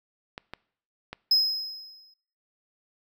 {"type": "clicks", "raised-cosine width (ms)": 0.3, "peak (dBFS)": -20, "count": 3, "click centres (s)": [0.379, 0.536, 1.13]}
{"type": "tone with exponential decay", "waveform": "triangle", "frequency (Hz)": 5110, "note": "D#8", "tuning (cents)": 45, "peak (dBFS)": -15, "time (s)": [1.31, 2.14], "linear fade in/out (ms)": 5, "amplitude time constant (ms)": 180}
{"effects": ["noise-tail reverb RT60 0.6 s tail -23 dB re dry"]}